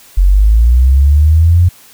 sine linear sweep, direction up, 43.65 to 89.8 Hz, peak -4 dBFS, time 0.17-1.69 s, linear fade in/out 10 ms, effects white hiss -41 dBFS RMS until 1.93 s

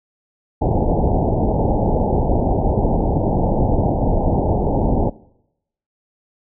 pink low-pass noise, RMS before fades -17 dBFS, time 0.61-5.1 s, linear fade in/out 10 ms, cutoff 890 Hz, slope 96 dB/octave, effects noise-tail reverb RT60 0.8 s tail -21 dB re dry

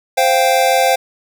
square chord, C suspended fourth, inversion none, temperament equal, 523.3 / 698.5 / 784 Hz, C5 / F5 / G5, 0 / 0 / 0 cents, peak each -16 dBFS, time 0.17-0.96 s, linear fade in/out 10 ms, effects none

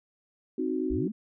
sine chord, C diminished, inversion none, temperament equal, 261.6 / 311.1 / 370 Hz, C4 / Eb4 / Gb4, 0 / 0 / 0 cents, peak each -31 dBFS, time 0.58-1.08 s, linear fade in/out 5 ms
sine linear sweep, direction up, 35.14 to 233.1 Hz, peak -31 dBFS, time 0.9-1.12 s, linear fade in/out 10 ms
effects none

